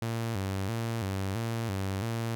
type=tone with vibrato; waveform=sawtooth; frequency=105.3 Hz; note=G#2; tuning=24 cents sharp; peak=-26 dBFS; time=0.02-2.35 s; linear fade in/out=0 ms; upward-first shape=square; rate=1.5 Hz; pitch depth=150 cents each way; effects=none

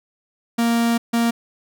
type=tone pair in turn; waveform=45% pulse; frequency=233.1 / 233.1 Hz; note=A#3 / A#3; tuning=0 / 0 cents; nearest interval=unison; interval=0 cents; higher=neither; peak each=-16 dBFS; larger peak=neither; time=0.58-0.98 / 1.13-1.31 s; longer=first; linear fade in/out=10 ms; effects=none

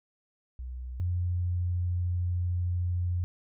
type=tone pair in turn; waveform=sine; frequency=62.7 / 88.67 Hz; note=B1 / F2; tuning=+27 / +27 cents; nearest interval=tritone; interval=600 cents; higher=second; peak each=-35 / -26 dBFS; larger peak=second; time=0.59-1 / 1-3.24 s; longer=second; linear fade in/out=0 ms; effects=none

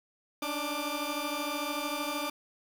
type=tone cluster; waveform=15% pulse; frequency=286.3 / 299.5 / 1186 Hz; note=D4 / D4 / D6; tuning=-44 / +34 / +17 cents; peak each=-30 dBFS; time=0.42-2.3 s; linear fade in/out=5 ms; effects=8-bit

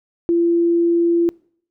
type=tone; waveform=sine; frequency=340.4 Hz; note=F4; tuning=44 cents flat; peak=-13 dBFS; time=0.29-1.29 s; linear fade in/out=0 ms; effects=noise-tail reverb RT60 0.6 s tail -25 dB re dry

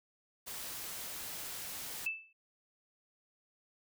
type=noise; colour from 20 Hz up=white; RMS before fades=-43 dBFS; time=0.46-2.07 s; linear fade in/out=20 ms
type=tone with exponential decay; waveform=sine; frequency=2637 Hz; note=E7; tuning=in tune; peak=-29 dBFS; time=2.06-2.33 s; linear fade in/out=5 ms; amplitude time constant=58 ms
effects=none

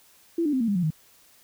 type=tone with pitch steps; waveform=sine; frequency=335.7 / 295.6 / 260.4 / 229.3 / 201.9 / 177.83 / 156.61 Hz; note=E4 / D4 / C4 / A#3 / G#3 / F3 / D#3; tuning=+32 / +11 / -8 / -28 / -49 / +32 / +12 cents; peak=-21 dBFS; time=0.38-0.905 s; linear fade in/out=5 ms; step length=75 ms; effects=white hiss -57 dBFS RMS until 1.43 s

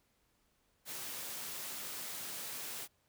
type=high-pass noise; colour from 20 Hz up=white; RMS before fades=-43 dBFS; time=0.85-2.88 s; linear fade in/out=50 ms; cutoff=100 Hz; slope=12 dB/octave; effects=pink hiss -75 dBFS RMS until 3.08 s

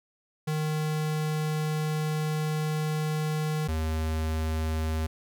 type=tone pair in turn; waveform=square; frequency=154.2 / 79.18 Hz; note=D#3 / D#2; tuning=-15 / +31 cents; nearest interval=octave; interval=1154 cents; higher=first; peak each=-27 dBFS; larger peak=neither; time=0.47-3.68 / 3.68-5.07 s; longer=first; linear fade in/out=10 ms; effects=none

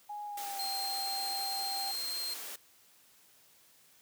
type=tone with pitch glide; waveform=sine; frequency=830.6 to 787.2 Hz; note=G#5 to G5; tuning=0 to +7 cents; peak=-38 dBFS; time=0.09-1.92 s; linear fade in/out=10 ms; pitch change=-93 cents; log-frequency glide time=0.26-0.61 s
type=high-pass noise; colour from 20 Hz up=white; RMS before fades=-43 dBFS; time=0.37-2.56 s; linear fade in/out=5 ms; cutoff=270 Hz; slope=24 dB/octave
type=tone; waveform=40% pulse; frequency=4185 Hz; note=C8; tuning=in tune; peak=-34 dBFS; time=0.59-2.34 s; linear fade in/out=5 ms
effects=white hiss -63 dBFS RMS until 4.01 s + high-pass 80 Hz 12 dB/octave

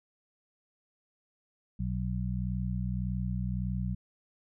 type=harmonic tone; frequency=61.74 Hz; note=B1; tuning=in tune; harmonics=1 / 2 / 3; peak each=-34 / -34 / -34 dBFS; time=1.79-3.95 s; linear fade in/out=10 ms; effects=none

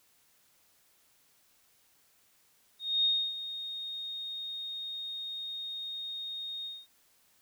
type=tone with ADSR envelope; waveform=sine; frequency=3709 Hz; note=A#7; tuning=9 cents flat; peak=-23 dBFS; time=2.79-6.87 s; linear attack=250 ms; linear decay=290 ms; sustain=-13 dB; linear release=220 ms; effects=white hiss -67 dBFS RMS until 7.41 s

